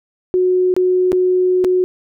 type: tone with dropouts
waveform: sine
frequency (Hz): 366.3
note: F#4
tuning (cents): -17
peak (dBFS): -11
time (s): 0.34-1.84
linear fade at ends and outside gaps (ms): 0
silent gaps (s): 0.74-0.765 / 1.119-1.129 / 1.642-1.647
effects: none